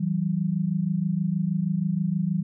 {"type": "tone pair together", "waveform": "sine", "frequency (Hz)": [163.38, 189.7], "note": ["E3", "F#3"], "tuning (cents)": [-15, 43], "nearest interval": "minor third", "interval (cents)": 258, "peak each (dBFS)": [-25, -25], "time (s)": [0, 2.43], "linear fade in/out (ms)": 10, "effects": []}